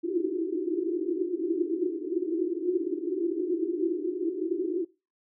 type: band-pass noise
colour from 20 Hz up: white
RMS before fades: -29 dBFS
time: 0.03-4.85 s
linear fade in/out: 10 ms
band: 320 to 370 Hz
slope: 96 dB/octave
effects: noise-tail reverb RT60 0.3 s tail -22 dB re dry